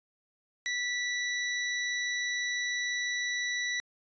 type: tone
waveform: sawtooth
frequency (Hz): 1961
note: B6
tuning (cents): -13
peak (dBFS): -26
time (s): 0.66-3.8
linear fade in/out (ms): 0
effects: resampled to 16000 Hz